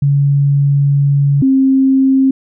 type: tone pair in turn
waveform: sine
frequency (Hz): 141.3 / 266.7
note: C#3 / C4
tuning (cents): +34 / +33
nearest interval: major seventh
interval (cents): 1099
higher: second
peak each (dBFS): -8 / -7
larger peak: second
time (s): 0.02-1.42 / 1.42-2.31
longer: first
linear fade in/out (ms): 5
effects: none